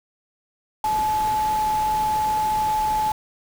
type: tone in noise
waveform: sine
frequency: 860 Hz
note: A5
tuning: 40 cents flat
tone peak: -19 dBFS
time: 0.84-3.12 s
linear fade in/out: 2 ms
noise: pink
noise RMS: -34 dBFS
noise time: 0.84-3.12 s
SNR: +12 dB
effects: none